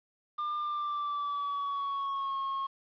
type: tone with pitch glide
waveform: triangle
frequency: 1199 to 1086.9 Hz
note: D6 to C#6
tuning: +36 to -34 cents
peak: -29 dBFS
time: 0.38-2.67 s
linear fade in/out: 10 ms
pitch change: -170 cents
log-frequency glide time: 0.58-2.37 s
effects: resampled to 11025 Hz + 10-bit